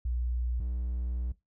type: tone pair in turn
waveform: sine / triangle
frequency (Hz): 60.4 / 61.03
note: B1 / B1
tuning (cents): -38 / -20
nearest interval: unison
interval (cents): 18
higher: second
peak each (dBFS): -28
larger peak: neither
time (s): 0.05-0.6 / 0.6-1.32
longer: second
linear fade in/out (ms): 5
effects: noise-tail reverb RT60 0.2 s tail -19 dB re dry